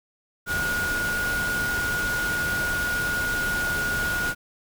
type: tone in noise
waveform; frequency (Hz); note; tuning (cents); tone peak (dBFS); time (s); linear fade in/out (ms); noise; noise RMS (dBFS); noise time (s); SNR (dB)
sine; 1442; F#6; -45; -24; 0.46-4.35; 50; pink; -31; 0.46-4.35; +4
effects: none